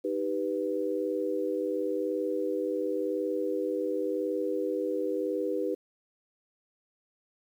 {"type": "chord", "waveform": "sine", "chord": "Eb augmented", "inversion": "none", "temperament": "equal", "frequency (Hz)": [311.1, 392, 493.9], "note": ["Eb4", "G4", "B4"], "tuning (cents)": [0, 0, 0], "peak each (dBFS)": [-33, -32, -31], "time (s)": [0.04, 5.75], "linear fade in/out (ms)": 10, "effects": ["10-bit"]}